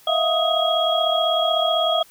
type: tone cluster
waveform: sine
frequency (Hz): 644 / 680 / 714 / 1254 / 3297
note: E5 / F5 / F5 / D#6 / G#7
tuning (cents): -41 / -46 / +38 / +13 / -13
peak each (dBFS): -22 / -23 / -27 / -26 / -22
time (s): 0.07-2.03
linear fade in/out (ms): 5
effects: white hiss -51 dBFS RMS until 2.1 s